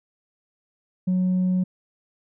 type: tone with tanh clipping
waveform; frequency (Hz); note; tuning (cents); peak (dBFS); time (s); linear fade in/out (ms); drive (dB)
triangle; 183.7; F#3; -12; -19; 1.07-1.64; 10; 6
effects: none